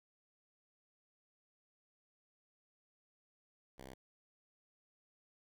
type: tone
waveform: 5% pulse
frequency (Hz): 65.41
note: C2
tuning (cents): 0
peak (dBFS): -39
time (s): 3.78-3.94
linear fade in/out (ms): 5
effects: none